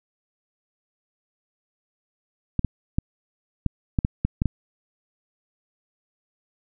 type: clicks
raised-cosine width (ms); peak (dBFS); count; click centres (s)
5; -8; 9; 2.593 / 2.647 / 2.985 / 3.663 / 3.988 / 4.049 / 4.25 / 4.419 / 4.457
effects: none